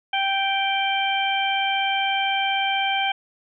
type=harmonic tone; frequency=783 Hz; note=G5; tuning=2 cents flat; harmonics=1 / 2 / 3 / 4; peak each=-23 / -29 / -26 / -26 dBFS; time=0.13-3.12 s; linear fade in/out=5 ms; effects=none